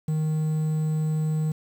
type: tone with quantisation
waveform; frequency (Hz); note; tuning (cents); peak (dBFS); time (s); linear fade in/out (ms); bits
triangle; 155.56; D#3; 0; -20; 0.08-1.52; 5; 8
effects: none